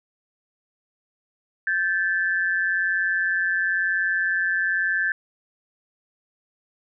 sine tone pair together, 1560 / 1741 Hz, G6 / A6, -9 / -19 cents, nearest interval major second, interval 190 cents, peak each -23 dBFS, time 1.67-5.12 s, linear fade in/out 2 ms, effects none

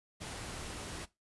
pink noise, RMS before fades -43 dBFS, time 0.2-1.06 s, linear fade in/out 20 ms, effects noise-tail reverb RT60 0.2 s tail -18 dB re dry + resampled to 24000 Hz

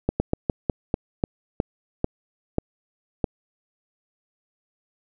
slowing click train, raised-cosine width 2 ms, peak -7 dBFS, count 11, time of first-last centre 0.09-3.242 s, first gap 110 ms, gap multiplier 1.22, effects none

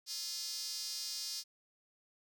square tone with high-pass filter, 190.4 Hz, F#3, 50 cents sharp, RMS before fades -41 dBFS, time 0.06-1.44 s, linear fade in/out 50 ms, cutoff 5000 Hz, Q 4.2, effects none

